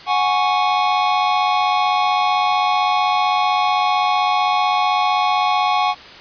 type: chord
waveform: square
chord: F# suspended second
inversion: none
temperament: equal with one note detuned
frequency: 734.9 / 830.6 / 1108.7 Hz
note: F#5 / G#5 / C#6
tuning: -12 / 0 / 0 cents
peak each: -20 dBFS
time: 0.06-5.95 s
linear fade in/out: 50 ms
effects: white hiss -38 dBFS RMS until 6.2 s + resampled to 11025 Hz